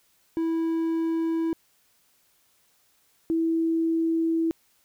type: tone pair in turn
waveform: triangle / sine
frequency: 327.6 / 327.6 Hz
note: E4 / E4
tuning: -11 / -11 cents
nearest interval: unison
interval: 0 cents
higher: neither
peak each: -21 dBFS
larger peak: neither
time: 0.37-1.53 / 3.3-4.51 s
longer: second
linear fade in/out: 0 ms
effects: white hiss -65 dBFS RMS until 4.84 s